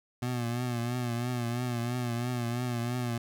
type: tone with vibrato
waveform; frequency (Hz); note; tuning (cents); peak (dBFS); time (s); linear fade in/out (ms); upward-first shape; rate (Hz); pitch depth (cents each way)
25% pulse; 121.1; B2; -34; -26; 0.22-3.18; 5; triangle; 3; 69
effects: none